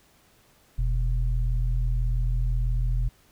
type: tone pair together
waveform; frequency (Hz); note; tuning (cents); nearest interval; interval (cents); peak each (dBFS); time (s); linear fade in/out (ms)
sine; 43 / 121.4; F1 / B2; -26 / -29; octave + tritone; 1797; -22 / -29; 0.78-3.09; 10
effects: pink hiss -60 dBFS RMS until 3.31 s